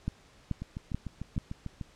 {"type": "two click trains", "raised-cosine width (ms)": 5, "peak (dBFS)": [-18, -24], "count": [4, 9], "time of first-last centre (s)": [[0.08, 1.379], [0.62, 1.812]], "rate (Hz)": [2.31, 6.71], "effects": ["pink hiss -59 dBFS RMS until 1.95 s", "low-pass 7000 Hz 12 dB/octave"]}